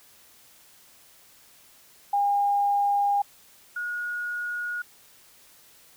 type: tone pair in turn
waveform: sine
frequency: 809 / 1445.1 Hz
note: G#5 / F#6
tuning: -46 / -41 cents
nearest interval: minor seventh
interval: 1005 cents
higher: second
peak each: -20 / -28 dBFS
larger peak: first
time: 2.13-3.22 / 3.76-4.82 s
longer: first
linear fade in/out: 5 ms
effects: white hiss -55 dBFS RMS until 5.96 s